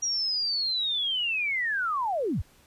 sine linear sweep, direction down, 5750 to 43.42 Hz, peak -25 dBFS, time 0.02-2.42 s, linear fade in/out 10 ms, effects pink hiss -59 dBFS RMS until 2.66 s + resampled to 32000 Hz

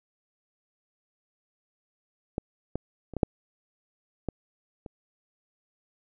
clicks, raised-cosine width 2 ms, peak -15 / -16 / -27 / -17 / -6 / -16 / -26 dBFS, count 7, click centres 2.381 / 2.756 / 3.137 / 3.167 / 3.232 / 4.287 / 4.862 s, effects none

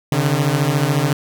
sawtooth beating tone pair, 136.5 / 150.5 Hz, C#3 / D3, -26 / +43 cents, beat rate 14 Hz, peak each -14 dBFS, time 0.12-1.13 s, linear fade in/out 2 ms, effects none

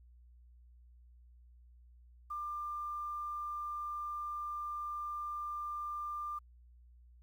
sine tone with quantisation, 1193 Hz, D6, 27 cents sharp, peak -37 dBFS, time 2.3-6.39 s, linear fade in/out 10 ms, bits 11, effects added 60 Hz sine -57 dBFS peak until 7.22 s

